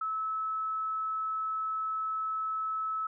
sine tone, 1300 Hz, E6, 24 cents flat, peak -30 dBFS, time 0.01-3.07 s, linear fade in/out 5 ms, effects none

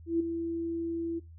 sine tone with ADSR envelope, 333.5 Hz, E4, 20 cents sharp, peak -22 dBFS, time 0.06-1.2 s, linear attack 140 ms, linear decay 8 ms, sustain -8 dB, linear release 20 ms, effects noise-tail reverb RT60 0.2 s tail -21 dB re dry + added 82 Hz sine -47 dBFS peak until 1.38 s

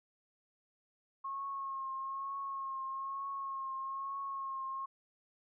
sine tone with vibrato, 1084 Hz, C#6, 39 cents flat, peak -37 dBFS, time 1.24-4.86 s, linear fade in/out 10 ms, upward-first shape triangle, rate 1.1 Hz, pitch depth 31 cents each way, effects none

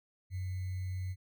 sine tone with sample-and-hold, 92.5 Hz, F#2, in tune, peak -34 dBFS, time 0.3-1.16 s, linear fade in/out 50 ms, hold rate 2100 Hz, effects none

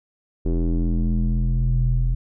square tone with low-pass filter sweep, 42.04 Hz, E1, 35 cents sharp, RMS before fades -20 dBFS, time 0.45-2.15 s, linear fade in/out 10 ms, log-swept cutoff 370 to 100 Hz, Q 3, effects none

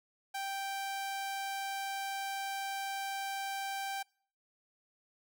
sawtooth tone, 784 Hz, G5, in tune, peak -32 dBFS, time 0.34-4.03 s, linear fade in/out 10 ms, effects noise-tail reverb RT60 0.5 s tail -26 dB re dry

